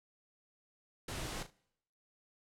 pink noise with echo, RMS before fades -41 dBFS, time 1.08-1.43 s, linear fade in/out 5 ms, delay 37 ms, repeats 2, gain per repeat -11 dB, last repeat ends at 1.504 s, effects noise-tail reverb RT60 0.8 s tail -25 dB re dry + low-pass 10000 Hz 12 dB/octave

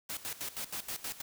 white noise with tremolo, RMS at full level -38 dBFS, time 0.09-1.22 s, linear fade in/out 10 ms, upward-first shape square, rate 6.3 Hz, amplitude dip 80%, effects none

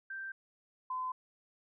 sine tone pair in turn, 1568 / 1021.4 Hz, G6 / C6, 0 / -42 cents, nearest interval perfect fifth, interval 742 cents, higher first, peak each -39 / -34 dBFS, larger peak second, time 0.1-0.32 / 0.9-1.12 s, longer neither, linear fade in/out 5 ms, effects none

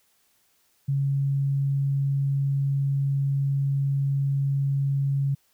sine tone, 138.59 Hz, C#3, in tune, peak -21 dBFS, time 0.88-5.35 s, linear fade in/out 10 ms, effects white hiss -66 dBFS RMS until 5.53 s

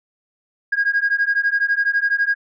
sine beating tone pair, 1628 / 1640 Hz, G#6 / G#6, -35 / -22 cents, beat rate 12 Hz, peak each -18 dBFS, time 0.72-2.35 s, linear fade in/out 10 ms, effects tanh soft clip ceiling -10 dBFS

